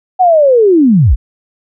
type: linear sweep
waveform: sine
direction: down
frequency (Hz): 757 to 36.54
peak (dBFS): -4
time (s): 0.19-1.16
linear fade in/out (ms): 20
effects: none